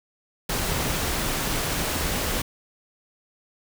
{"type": "noise", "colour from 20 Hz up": "pink", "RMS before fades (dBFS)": -26, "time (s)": [0.49, 2.42], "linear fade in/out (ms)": 5, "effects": []}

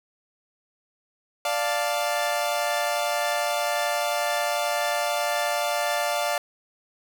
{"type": "chord", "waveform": "sawtooth", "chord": "D minor", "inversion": "none", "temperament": "equal", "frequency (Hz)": [587.3, 698.5, 880], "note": ["D5", "F5", "A5"], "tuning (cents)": [0, 0, 0], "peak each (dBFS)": [-23, -23, -27], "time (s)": [1.45, 6.38], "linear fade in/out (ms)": 2, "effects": []}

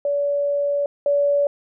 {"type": "tone pair in turn", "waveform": "sine", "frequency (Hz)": [572, 572], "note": ["D5", "D5"], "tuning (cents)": [-46, -46], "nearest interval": "unison", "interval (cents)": 0, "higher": "neither", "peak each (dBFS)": [-18, -15], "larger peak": "second", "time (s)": [[0.05, 0.86], [1.06, 1.47]], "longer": "first", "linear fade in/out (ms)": 2, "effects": []}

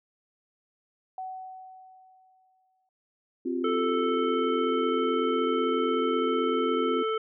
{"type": "tone with exponential decay", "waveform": "sine", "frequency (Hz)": 751, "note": "F#5", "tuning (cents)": 26, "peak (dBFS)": -32, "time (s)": [1.18, 2.89], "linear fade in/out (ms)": 2, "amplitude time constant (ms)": 370}
{"type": "chord", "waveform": "sine", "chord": "C suspended fourth", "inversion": "none", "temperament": "equal with one note detuned", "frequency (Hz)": [261.6, 349.2, 385.3], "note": ["C4", "F4", "G4"], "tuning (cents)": [0, 0, -30], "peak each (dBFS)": [-30, -30, -36], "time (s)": [3.45, 7.03], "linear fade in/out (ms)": 10}
{"type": "harmonic tone", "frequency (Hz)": 440, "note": "A4", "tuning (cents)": 0, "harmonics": [1, 3, 5, 7], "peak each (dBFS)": [-27, -30, -42, -40], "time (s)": [3.64, 7.18], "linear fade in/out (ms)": 5}
{"effects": []}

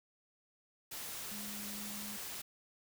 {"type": "tone in noise", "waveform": "sine", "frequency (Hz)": 207.3, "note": "G#3", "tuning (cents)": -3, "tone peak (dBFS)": -47, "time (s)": [1.31, 2.17], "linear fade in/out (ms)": 10, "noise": "white", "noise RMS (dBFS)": -44, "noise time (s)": [0.91, 2.42], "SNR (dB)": -6, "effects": []}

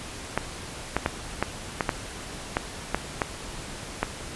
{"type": "clicks", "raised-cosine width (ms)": 0.5, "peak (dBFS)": -7, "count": 10, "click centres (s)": [0.376, 0.966, 1.061, 1.426, 1.808, 1.892, 2.569, 2.946, 3.218, 4.03], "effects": ["pink hiss -38 dBFS RMS until 4.35 s", "resampled to 24000 Hz"]}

